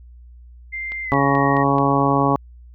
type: tone with pitch glide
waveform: sine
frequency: 2093 to 1875.5 Hz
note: C7 to A#6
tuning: 0 to +10 cents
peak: -25 dBFS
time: 0.72-1.64 s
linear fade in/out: 20 ms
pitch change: -190 cents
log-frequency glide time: 1.04-1.21 s
type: click train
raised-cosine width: 0.3 ms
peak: -21 dBFS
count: 5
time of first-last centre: 0.92-1.784 s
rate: 4.63 Hz
type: harmonic tone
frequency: 139.2 Hz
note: C#3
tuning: 8 cents sharp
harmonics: 1 / 2 / 3 / 4 / 5 / 6 / 7 / 8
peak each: -22 / -20 / -24 / -25 / -25 / -23 / -25 / -21 dBFS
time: 1.12-2.36 s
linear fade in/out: 0 ms
effects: added 60 Hz sine -40 dBFS peak until 2.74 s